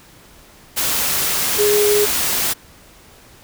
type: tone in noise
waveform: sine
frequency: 415.3 Hz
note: G#4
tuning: in tune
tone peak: -13 dBFS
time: 1.58-2.06 s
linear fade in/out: 20 ms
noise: white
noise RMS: -19 dBFS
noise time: 0.76-2.54 s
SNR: +3 dB
effects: pink hiss -46 dBFS RMS until 3.43 s